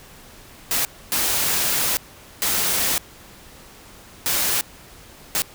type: noise bursts at uneven times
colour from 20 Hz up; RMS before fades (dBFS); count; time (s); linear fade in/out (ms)
white; -21; 5; 0.71-0.85 / 1.12-1.97 / 2.42-2.98 / 4.26-4.61 / 5.35-5.42; 0
effects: pink hiss -45 dBFS RMS until 5.54 s